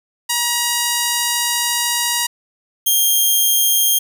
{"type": "tone pair in turn", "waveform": "5% pulse", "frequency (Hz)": [954, 3209], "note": ["A#5", "G7"], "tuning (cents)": [40, 40], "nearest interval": "octave + major sixth", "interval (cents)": 2100, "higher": "second", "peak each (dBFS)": -4, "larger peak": "neither", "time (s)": [[0.29, 2.27], [2.86, 3.99]], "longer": "first", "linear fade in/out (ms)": 10, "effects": []}